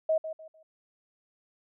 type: tone with echo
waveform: sine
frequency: 635 Hz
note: D#5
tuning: 35 cents sharp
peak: -22 dBFS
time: 0.09-0.18 s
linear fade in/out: 5 ms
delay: 150 ms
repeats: 3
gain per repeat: -11 dB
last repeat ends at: 0.63 s
effects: none